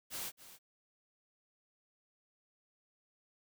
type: noise with echo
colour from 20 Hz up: white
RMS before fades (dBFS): -41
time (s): 0.1-0.32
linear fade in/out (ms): 50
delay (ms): 270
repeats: 1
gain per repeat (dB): -14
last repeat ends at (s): 0.59
effects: none